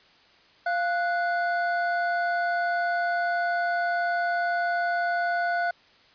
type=tone pair together; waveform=triangle; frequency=695.6 / 1474 Hz; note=F5 / F#6; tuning=-7 / -7 cents; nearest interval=octave + minor second; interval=1300 cents; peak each=-23 / -26 dBFS; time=0.66-5.71 s; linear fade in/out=5 ms; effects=white hiss -57 dBFS RMS until 6.14 s + resampled to 11025 Hz